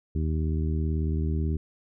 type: harmonic tone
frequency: 78.3 Hz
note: D#2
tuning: 11 cents sharp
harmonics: 1 / 2 / 3 / 4 / 5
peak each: -25 / -31 / -35 / -37 / -39 dBFS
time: 0.15-1.57 s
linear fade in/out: 5 ms
effects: none